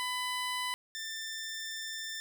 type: tone pair in turn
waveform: 15% pulse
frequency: 1000 / 1781.8 Hz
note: B5 / A6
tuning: +21 / +21 cents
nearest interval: minor seventh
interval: 1000 cents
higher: second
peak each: -26 / -31 dBFS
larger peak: first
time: 0-0.74 / 0.95-2.2 s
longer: second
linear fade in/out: 0 ms
effects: none